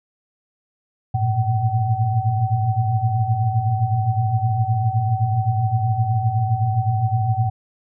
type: tone cluster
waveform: sine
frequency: 102.1 / 113.6 / 121.4 / 761 Hz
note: G#2 / A#2 / B2 / F#5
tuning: -29 / -44 / -29 / +48 cents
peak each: -24 / -19 / -25 / -24 dBFS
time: 1.14-7.5 s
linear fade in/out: 10 ms
effects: none